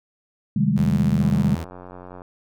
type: chord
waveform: sine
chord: Ab major seventh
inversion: first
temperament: equal with one note detuned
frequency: 130.81 / 155.56 / 196 / 211.5 Hz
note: C3 / Eb3 / G3 / Ab3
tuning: 0 / 0 / 0 / +32 cents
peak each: -24 / -22 / -21 / -22 dBFS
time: 0.56-1.55 s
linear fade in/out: 5 ms
type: tone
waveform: sawtooth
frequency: 82.41 Hz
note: E2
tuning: in tune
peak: -24 dBFS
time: 0.76-1.65 s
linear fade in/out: 20 ms
type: click train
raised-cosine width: 1 ms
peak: -25 dBFS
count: 95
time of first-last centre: 1.18-2.219 s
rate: 90.5 Hz
effects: none